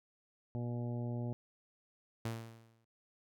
harmonic tone, 120.1 Hz, B2, 48 cents flat, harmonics 1 / 2 / 3 / 4 / 5 / 6 / 7, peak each -37 / -42 / -48 / -52 / -50 / -57 / -56 dBFS, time 0.55-1.33 s, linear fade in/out 0 ms
sawtooth tone with exponential decay, 114 Hz, A#2, 38 cents flat, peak -31 dBFS, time 2.25-2.85 s, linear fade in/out 5 ms, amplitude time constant 130 ms
effects none

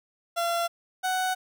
30% pulse tone pair in turn, 683 / 744.4 Hz, F5 / F#5, -39 / +10 cents, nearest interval minor second, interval 149 cents, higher second, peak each -22 dBFS, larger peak neither, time 0.36-0.68 / 1.03-1.35 s, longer neither, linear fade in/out 20 ms, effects none

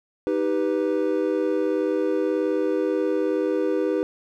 triangle chord, Eb augmented, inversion none, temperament equal with one note detuned, 313.3 / 392 / 493.9 Hz, Eb4 / G4 / B4, +12 / 0 / 0 cents, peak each -23 dBFS, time 0.27-4.03 s, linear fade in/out 0 ms, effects none

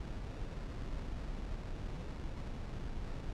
brown noise with sample-and-hold, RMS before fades -41 dBFS, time 0-3.33 s, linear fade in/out 5 ms, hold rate 3150 Hz, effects low-pass 6000 Hz 12 dB/octave

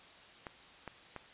clicks, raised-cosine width 0.5 ms, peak -27 dBFS, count 3, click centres 0.468 / 0.877 / 1.163 s, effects white hiss -56 dBFS RMS until 1.33 s + resampled to 8000 Hz

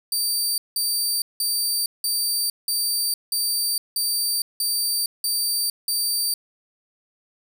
20% pulse tone bursts, 4643 Hz, D8, 21 cents flat, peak -15 dBFS, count 10, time 0.12-6.34 s, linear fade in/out 2 ms, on 460 ms, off 180 ms, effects none

